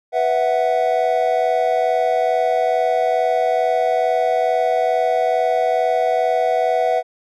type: chord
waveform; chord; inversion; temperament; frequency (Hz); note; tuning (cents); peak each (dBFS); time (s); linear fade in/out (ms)
triangle; B suspended fourth; none; just; 493.9 / 658.5 / 740.8; B4 / E5 / F#5; 0 / -2 / +2; -19 / -17 / -17; 0.12-7.03; 50
effects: none